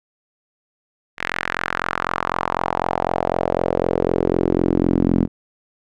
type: tone with band-pass filter sweep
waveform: sawtooth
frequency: 43.98 Hz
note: F1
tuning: 13 cents sharp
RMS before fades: -20 dBFS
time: 1.17-5.28 s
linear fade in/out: 50 ms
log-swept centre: 2000 to 240 Hz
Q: 2.4
effects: none